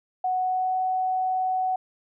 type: tone with pitch glide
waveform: sine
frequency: 740 to 746.4 Hz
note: F#5 to F#5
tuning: 0 to +15 cents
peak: -22 dBFS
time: 0.24-1.76 s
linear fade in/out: 5 ms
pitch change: +15 cents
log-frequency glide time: 0.4-0.78 s
effects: none